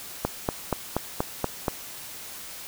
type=click train; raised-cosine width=1 ms; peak=-9 dBFS; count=7; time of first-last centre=0.25-1.682 s; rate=4.19 Hz; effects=white hiss -40 dBFS RMS until 2.67 s